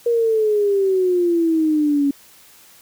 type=exponential sweep; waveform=sine; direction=down; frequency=476.4 to 278.1 Hz; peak=-14 dBFS; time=0.06-2.11 s; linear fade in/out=5 ms; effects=white hiss -48 dBFS RMS until 2.81 s